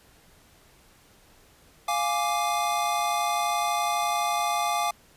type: chord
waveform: square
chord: D diminished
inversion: first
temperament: equal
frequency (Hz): 698.5 / 830.6 / 1174.7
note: F5 / Ab5 / D6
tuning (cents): 0 / 0 / 0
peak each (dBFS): -29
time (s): 1.88-4.91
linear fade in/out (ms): 5
effects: pink hiss -57 dBFS RMS until 5.16 s + resampled to 32000 Hz